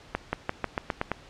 accelerating click train, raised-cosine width 0.5 ms, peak -11 dBFS, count 8, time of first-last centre 0.15-1.116 s, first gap 180 ms, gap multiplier 0.91, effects pink hiss -51 dBFS RMS until 1.29 s + low-pass 5000 Hz 12 dB/octave

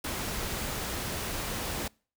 pink noise, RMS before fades -34 dBFS, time 0.04-1.88 s, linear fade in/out 5 ms, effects noise-tail reverb RT60 0.4 s tail -26 dB re dry

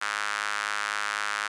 sawtooth tone with high-pass filter, 104 Hz, G#2, 3 cents sharp, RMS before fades -30 dBFS, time 0.01-1.48 s, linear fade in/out 10 ms, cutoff 1400 Hz, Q 2.7, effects resampled to 22050 Hz

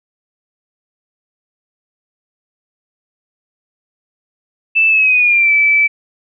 sine tone with pitch glide, 2640 to 2312 Hz, E7 to D7, +2 to -28 cents, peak -8 dBFS, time 4.75-5.88 s, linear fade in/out 20 ms, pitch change -230 cents, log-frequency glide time 4.88-5.52 s, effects none

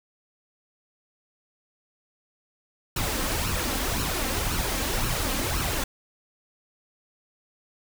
pink noise with flanger, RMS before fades -27 dBFS, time 2.96-5.84 s, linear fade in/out 5 ms, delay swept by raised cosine 0.71 to 3.81 ms, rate 1.9 Hz, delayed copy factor +0.6, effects none

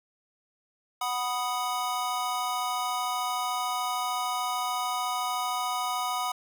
square chord, B major, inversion second, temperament equal, 740 / 987.8 / 1244.5 Hz, F#5 / B5 / D#6, 0 / 0 / 0 cents, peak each -33 dBFS, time 1.01-6.32 s, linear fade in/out 5 ms, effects none

